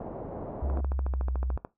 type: low-pass noise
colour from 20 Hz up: white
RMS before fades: -38 dBFS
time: 0-0.81 s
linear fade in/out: 5 ms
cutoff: 700 Hz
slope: 24 dB/octave
type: tone with pitch glide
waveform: sine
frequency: 68.3 to 63.36 Hz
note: C#2 to B1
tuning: -25 to +45 cents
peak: -27 dBFS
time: 0.62-1.57 s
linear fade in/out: 5 ms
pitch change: -130 cents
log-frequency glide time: 0.77-1.29 s
type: click train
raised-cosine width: 1 ms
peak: -22 dBFS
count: 14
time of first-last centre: 0.7-1.649 s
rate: 13.7 Hz
effects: noise-tail reverb RT60 0.2 s tail -19 dB re dry